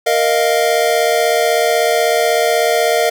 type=chord; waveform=square; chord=Bb suspended fourth; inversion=none; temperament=equal; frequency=466.2 / 622.3 / 698.5 Hz; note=Bb4 / Eb5 / F5; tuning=0 / 0 / 0 cents; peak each=-17 dBFS; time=0.06-3.1 s; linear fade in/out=10 ms; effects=none